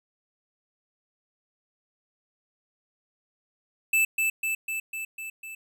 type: tone with echo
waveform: square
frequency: 2637 Hz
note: E7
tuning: in tune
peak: -20 dBFS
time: 3.93-4.05 s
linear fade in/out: 5 ms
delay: 250 ms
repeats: 6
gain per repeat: -3 dB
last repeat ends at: 5.55 s
effects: none